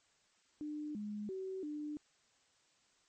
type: tone with pitch steps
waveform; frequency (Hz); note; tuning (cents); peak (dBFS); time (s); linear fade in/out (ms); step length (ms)
sine; 300 / 208.8 / 379.4 / 298.7; D4 / G#3 / F#4 / D4; +37 / +10 / +43 / +29; -39; 0.61-1.97; 0; 340
effects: white hiss -72 dBFS RMS until 3.08 s + MP3 32 kbps